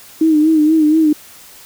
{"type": "tone with vibrato", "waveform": "sine", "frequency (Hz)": 311.1, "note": "D#4", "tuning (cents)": 0, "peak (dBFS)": -8, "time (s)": [0.21, 1.13], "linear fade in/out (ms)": 5, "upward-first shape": "sine", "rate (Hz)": 4.2, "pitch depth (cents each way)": 61, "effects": ["white hiss -40 dBFS RMS until 1.65 s"]}